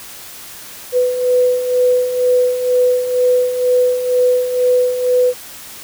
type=beating tone pair; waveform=sine; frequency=496.9 / 499 Hz; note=B4 / B4; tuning=+11 / +18 cents; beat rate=2.1 Hz; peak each=-19 / -12 dBFS; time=0.92-5.34 s; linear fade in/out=50 ms; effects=white hiss -34 dBFS RMS until 5.83 s